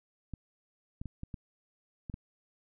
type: clicks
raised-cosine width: 5 ms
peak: -27 dBFS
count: 7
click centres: 0.337 / 1.015 / 1.057 / 1.234 / 1.342 / 2.098 / 2.141 s
effects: none